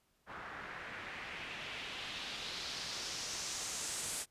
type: noise with low-pass filter sweep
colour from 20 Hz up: white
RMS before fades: -43 dBFS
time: 0.26-4.26 s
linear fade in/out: 50 ms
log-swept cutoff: 1400 to 9200 Hz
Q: 2
effects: pink hiss -75 dBFS RMS until 4.3 s + resampled to 32000 Hz